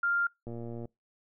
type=tone; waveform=sine; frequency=1396.9 Hz; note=F6; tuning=in tune; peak=-25 dBFS; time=0.03-0.27 s; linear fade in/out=5 ms
type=click train; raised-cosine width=2 ms; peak=-28 dBFS; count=46; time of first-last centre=0.47-0.855 s; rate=117 Hz
effects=noise-tail reverb RT60 0.2 s tail -25 dB re dry